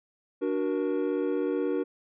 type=chord; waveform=triangle; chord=D augmented; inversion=none; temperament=equal with one note detuned; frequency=293.7 / 370 / 472.7 Hz; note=D4 / F#4 / A#4; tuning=0 / 0 / +24 cents; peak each=-28 dBFS; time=0.41-1.84 s; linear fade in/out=20 ms; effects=resampled to 8000 Hz